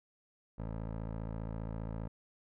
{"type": "tone with low-pass filter", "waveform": "15% pulse", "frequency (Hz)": 55, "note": "A1", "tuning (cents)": 0, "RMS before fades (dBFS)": -40, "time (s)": [0.58, 2.08], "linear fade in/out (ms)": 10, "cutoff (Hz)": 1000, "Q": 0.79, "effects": []}